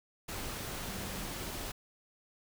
sine tone in noise, 196 Hz, G3, in tune, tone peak -47 dBFS, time 0.87-1.29 s, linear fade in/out 10 ms, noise pink, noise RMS -40 dBFS, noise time 0.28-1.72 s, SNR -10 dB, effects none

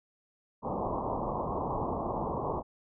white low-pass noise, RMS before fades -33 dBFS, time 0.62-2.63 s, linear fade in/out 50 ms, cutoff 1100 Hz, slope 96 dB/octave, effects none

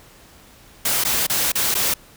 white noise with dropouts, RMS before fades -20 dBFS, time 0.85-1.94 s, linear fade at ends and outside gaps 5 ms, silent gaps 1.039-1.049 / 1.268-1.297 / 1.52-1.553 / 1.743-1.75 s, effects pink hiss -48 dBFS RMS until 2.16 s

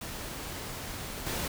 pink noise with level steps, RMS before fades -39 / -33 dBFS, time 0.01-1.48 s, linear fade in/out 5 ms, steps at 1.26 s, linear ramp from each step 10 ms, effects none

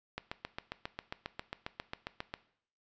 click train, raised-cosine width 0.3 ms, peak -21 dBFS, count 17, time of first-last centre 0.18-2.339 s, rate 7.41 Hz, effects noise-tail reverb RT60 0.6 s tail -17 dB re dry + resampled to 16000 Hz

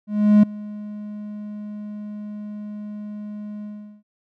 triangle tone with ADSR envelope, 209.1 Hz, G#3, 12 cents sharp, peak -6 dBFS, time 0.07-4.03 s, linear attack 360 ms, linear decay 7 ms, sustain -22 dB, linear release 390 ms, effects none

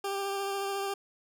20% pulse tone with vibrato, 395.2 Hz, G4, 14 cents sharp, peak -26 dBFS, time 0.04-0.94 s, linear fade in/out 5 ms, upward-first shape triangle, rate 14 Hz, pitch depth 19 cents each way, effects none

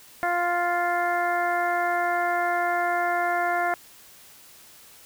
harmonic tone, 349.8 Hz, F4, 3 cents sharp, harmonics 1 / 2 / 3 / 4 / 5 / 6, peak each -33 / -24 / -32 / -29 / -31 / -35 dBFS, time 0.23-3.74 s, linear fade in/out 0 ms, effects white hiss -50 dBFS RMS until 5.05 s

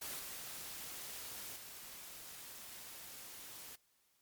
white noise with level steps, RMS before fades -44 / -47 / -51 dBFS, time 0.01-3.76 s, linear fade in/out 10 ms, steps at 0.19 / 1.56 s, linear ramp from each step 2 ms, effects white hiss -75 dBFS RMS until 4.21 s + MP3 96 kbps

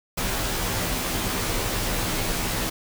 pink noise with comb filter, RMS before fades -26 dBFS, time 0.17-2.7 s, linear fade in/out 10 ms, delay 14 ms, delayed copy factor -1, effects none

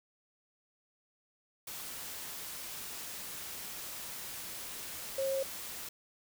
sine tone in noise, 539 Hz, C#5, 49 cents flat, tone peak -30 dBFS, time 5.18-5.43 s, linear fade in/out 5 ms, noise white, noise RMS -43 dBFS, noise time 1.67-5.89 s, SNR +10 dB, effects none

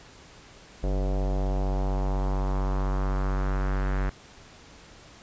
square tone with low-pass filter sweep, 47.84 Hz, G1, 41 cents flat, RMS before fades -26 dBFS, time 0.83-4.1 s, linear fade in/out 10 ms, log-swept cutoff 580 to 1700 Hz, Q 2.2, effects pink hiss -50 dBFS RMS until 5.22 s + resampled to 16000 Hz

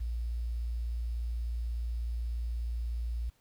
sine tone with quantisation, 58.27 Hz, A#1, in tune, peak -31 dBFS, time 0-3.3 s, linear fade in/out 10 ms, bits 10, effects pink hiss -70 dBFS RMS until 3.4 s

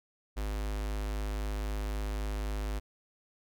square tone with notch filter, 51.91 Hz, G#1, in tune, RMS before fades -34 dBFS, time 0.36-2.8 s, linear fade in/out 20 ms, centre 120 Hz, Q 0.94, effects none

